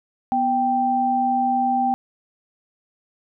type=tone pair together; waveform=sine; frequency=246.9 / 783.9 Hz; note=B3 / G5; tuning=0 / 0 cents; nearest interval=octave + minor sixth; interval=2000 cents; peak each=-24 / -18 dBFS; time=0.32-1.94 s; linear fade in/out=0 ms; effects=none

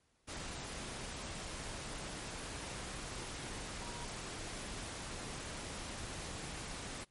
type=tone in noise; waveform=sine; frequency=954 Hz; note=A#5; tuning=40 cents sharp; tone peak=-51 dBFS; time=3.8-4.06 s; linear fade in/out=20 ms; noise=pink; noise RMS=-44 dBFS; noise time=0.27-7.05 s; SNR=-10 dB; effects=pink hiss -75 dBFS RMS until 7.1 s + MP3 48 kbps

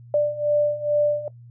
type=beating tone pair; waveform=sine; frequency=589 / 591.3 Hz; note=D5 / D5; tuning=+5 / +12 cents; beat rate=2.3 Hz; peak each=-23 / -20 dBFS; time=0.14-1.28 s; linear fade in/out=2 ms; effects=noise-tail reverb RT60 0.1 s tail -19 dB re dry + added 119 Hz sine -42 dBFS peak until 1.5 s

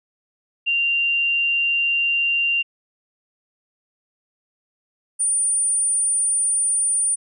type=tone pair in turn; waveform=sine; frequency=2777 / 9308 Hz; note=F7 / D9; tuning=-10 / -17 cents; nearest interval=octave + major sixth; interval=2093 cents; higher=second; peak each=-17 dBFS; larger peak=neither; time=0.66-2.63 / 5.19-7.16 s; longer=neither; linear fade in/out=20 ms; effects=none

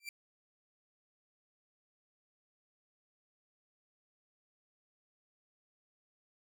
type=tone with exponential growth; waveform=sawtooth; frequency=2349 Hz; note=D7; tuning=in tune; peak=-33 dBFS; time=0-0.09 s; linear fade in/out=2 ms; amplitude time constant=19 ms; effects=none

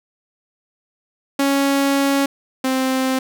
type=tone pair in turn; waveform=sawtooth; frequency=277.2 / 261.6 Hz; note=C#4 / C4; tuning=0 / 0 cents; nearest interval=minor second; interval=100 cents; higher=first; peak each=-11 / -13 dBFS; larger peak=first; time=1.39-2.26 / 2.64-3.19 s; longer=first; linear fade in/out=5 ms; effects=none

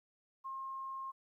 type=tone; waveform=sine; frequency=1069 Hz; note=C6; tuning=37 cents sharp; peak=-40 dBFS; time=0.44-1.12 s; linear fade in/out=20 ms; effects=13-bit

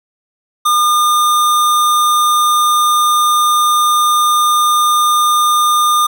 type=tone; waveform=square; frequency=1210 Hz; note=D#6; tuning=49 cents flat; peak=-10 dBFS; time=0.65-6.07 s; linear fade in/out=10 ms; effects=none

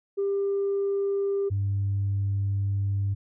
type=tone pair in turn; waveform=sine; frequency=397.2 / 99.3 Hz; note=G4 / G2; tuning=+23 / +23 cents; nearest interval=2 octaves; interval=2400 cents; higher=first; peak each=-22 dBFS; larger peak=neither; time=0.17-1.5 / 1.5-3.15 s; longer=second; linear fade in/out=20 ms; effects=tanh soft clip ceiling -20 dBFS

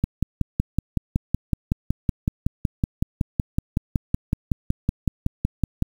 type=click train; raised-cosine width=5 ms; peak=-7 dBFS; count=32; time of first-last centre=0.04-5.824 s; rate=5.36 Hz; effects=7-bit

